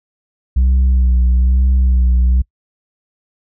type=tone with vibrato; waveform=sine; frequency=62.9 Hz; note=B1; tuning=32 cents sharp; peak=-6 dBFS; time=0.56-2.42 s; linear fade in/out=10 ms; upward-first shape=sine; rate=1.1 Hz; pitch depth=39 cents each way; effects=noise-tail reverb RT60 0.1 s tail -26 dB re dry + tanh soft clip ceiling -8 dBFS